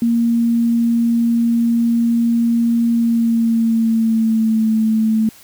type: tone with pitch glide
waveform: sine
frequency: 233.1 to 220.1 Hz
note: A#3 to A3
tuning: 0 to +1 cents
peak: -12 dBFS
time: 0.02-5.29 s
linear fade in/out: 2 ms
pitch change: -99 cents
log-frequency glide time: 2.91-4.7 s
effects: white hiss -44 dBFS RMS until 5.43 s